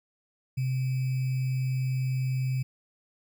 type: tone with sample-and-hold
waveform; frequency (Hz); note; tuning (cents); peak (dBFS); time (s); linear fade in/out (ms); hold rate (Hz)
sine; 130; C3; -11; -25; 0.57-2.63; 10; 2450
effects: none